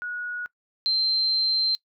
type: tone pair in turn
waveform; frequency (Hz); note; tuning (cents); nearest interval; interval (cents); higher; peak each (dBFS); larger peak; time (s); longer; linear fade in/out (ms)
sine; 1457 / 4128; F#6 / C8; -27 / -24; octave + tritone; 1803; second; -29 / -20; second; 0.02-0.46 / 0.86-1.75; second; 0
effects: noise-tail reverb RT60 0.1 s tail -22 dB re dry